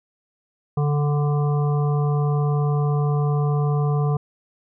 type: harmonic tone with a mistuned harmonic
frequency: 146.83 Hz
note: D3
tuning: in tune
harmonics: 1 / 3 / 5 / 7 / 8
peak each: -18 / -28 / -32 / -35 / -36 dBFS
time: 0.77-4.17 s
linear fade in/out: 5 ms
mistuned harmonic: 1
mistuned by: -21 cents
effects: none